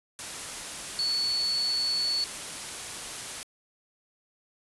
sine tone in noise, 4435 Hz, C#8, in tune, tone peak -25 dBFS, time 0.99-2.24 s, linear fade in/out 0 ms, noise white, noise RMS -37 dBFS, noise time 0.19-3.43 s, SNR +9 dB, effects resampled to 24000 Hz

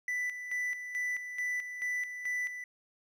triangle tone with tremolo, 1984 Hz, B6, 7 cents sharp, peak -29 dBFS, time 0.08-2.64 s, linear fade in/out 2 ms, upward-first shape square, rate 2.3 Hz, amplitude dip 60%, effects none

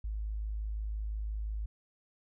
sine tone, 52.9 Hz, G#1, 33 cents sharp, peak -33 dBFS, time 0.04-1.66 s, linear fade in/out 5 ms, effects none

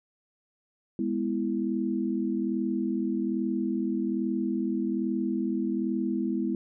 sine chord, E major, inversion first, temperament just, 206 / 247.2 / 329.6 Hz, G#3 / B3 / E4, -14 / +2 / 0 cents, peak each -30 dBFS, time 0.99-6.55 s, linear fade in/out 2 ms, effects none

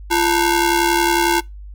sawtooth ring-modulated tone, 615 Hz, D#5, 20 cents flat, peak -7 dBFS, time 0.1-1.41 s, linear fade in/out 20 ms, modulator 272 Hz, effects noise-tail reverb RT60 0.2 s tail -23 dB re dry + added 50 Hz sine -32 dBFS peak until 1.74 s

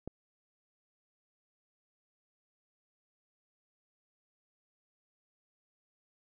click, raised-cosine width 2 ms, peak -26 dBFS, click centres 0.076 s, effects none

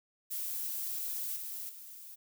violet noise with level steps, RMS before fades -37 / -41 / -49 dBFS, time 0.3-2.16 s, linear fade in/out 20 ms, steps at 1.36 / 1.69 s, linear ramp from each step 5 ms, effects none

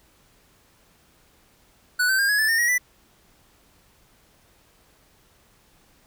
square tone with pitch steps, 1480 / 1542.8 / 1608.4 / 1676.7 / 1747.9 / 1822.1 / 1899.5 / 1980.1 Hz, F#6 / G6 / G6 / G#6 / A6 / A#6 / A#6 / B6, 0 / -28 / +44 / +16 / -12 / -40 / +32 / +4 cents, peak -19 dBFS, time 1.99-2.782 s, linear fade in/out 10 ms, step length 99 ms, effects pink hiss -59 dBFS RMS until 6.06 s

